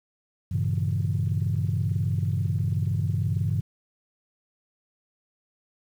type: chord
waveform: sine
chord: G diminished seventh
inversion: none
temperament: equal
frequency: 98 / 116.54 / 138.59 / 164.81 Hz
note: G2 / Bb2 / Db3 / Fb3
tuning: 0 / 0 / 0 / 0 cents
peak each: -25 / -29 / -28 / -30 dBFS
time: 0.51-3.61 s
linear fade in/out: 10 ms
effects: tanh soft clip ceiling -15 dBFS + 9-bit